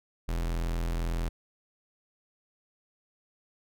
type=tone; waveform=45% pulse; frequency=42.04 Hz; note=E1; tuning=35 cents sharp; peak=-28 dBFS; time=0.28-1.29 s; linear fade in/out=10 ms; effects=none